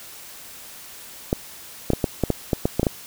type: clicks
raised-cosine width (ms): 2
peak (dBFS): -5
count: 11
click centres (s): 1.329 / 1.903 / 1.934 / 2.042 / 2.237 / 2.303 / 2.532 / 2.655 / 2.796 / 2.831 / 2.868
effects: white hiss -41 dBFS RMS until 3.06 s